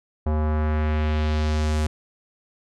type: tone with low-pass filter sweep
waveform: square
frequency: 76.7 Hz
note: D#2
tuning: 24 cents flat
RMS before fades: -22 dBFS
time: 0.26-1.87 s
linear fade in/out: 5 ms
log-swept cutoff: 870 to 9300 Hz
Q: 1.2
effects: none